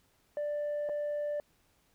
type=tone with dropouts; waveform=sine; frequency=589 Hz; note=D5; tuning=5 cents sharp; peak=-29 dBFS; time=0.37-1.4 s; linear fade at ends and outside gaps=1 ms; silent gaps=0.89-0.895 s; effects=tanh soft clip ceiling -30 dBFS + pink hiss -70 dBFS RMS until 1.94 s